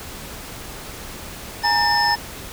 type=tone cluster; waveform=sine; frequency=831 / 933 / 1795 / 5220 Hz; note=G#5 / A#5 / A6 / E8; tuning=+1 / +1 / +34 / -18 cents; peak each=-20 dBFS; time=1.63-2.16 s; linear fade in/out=20 ms; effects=tanh soft clip ceiling -9 dBFS + pink hiss -35 dBFS RMS until 2.52 s